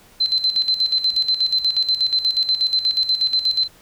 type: tone with tremolo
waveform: sine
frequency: 4074 Hz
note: C8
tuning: 47 cents flat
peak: -14 dBFS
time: 0.2-3.68 s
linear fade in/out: 10 ms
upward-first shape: square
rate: 8.3 Hz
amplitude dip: 70%
effects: pink hiss -50 dBFS RMS until 3.81 s